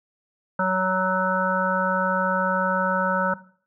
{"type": "harmonic tone", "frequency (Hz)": 186.6, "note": "F#3", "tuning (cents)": 15, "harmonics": [1, 3, 5, 7, 8], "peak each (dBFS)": [-26, -26, -26, -26, -26], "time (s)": [0.59, 3.34], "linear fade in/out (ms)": 5, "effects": ["noise-tail reverb RT60 0.5 s tail -17 dB re dry"]}